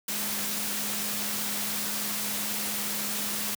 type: tone in noise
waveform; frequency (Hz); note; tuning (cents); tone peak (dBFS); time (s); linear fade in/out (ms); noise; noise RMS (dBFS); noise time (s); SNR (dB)
sine; 207.7; G#3; 0; -40; 0.08-3.55; 5; white; -31; 0.08-3.55; -12
effects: high-pass 100 Hz 12 dB/octave